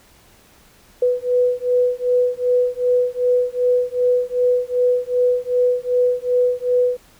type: beating tone pair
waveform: sine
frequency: 493.9 / 496.5 Hz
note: B4 / B4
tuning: 0 / +9 cents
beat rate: 2.6 Hz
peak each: -18 dBFS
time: 1.02-6.97 s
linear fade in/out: 5 ms
effects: pink hiss -51 dBFS RMS until 7.19 s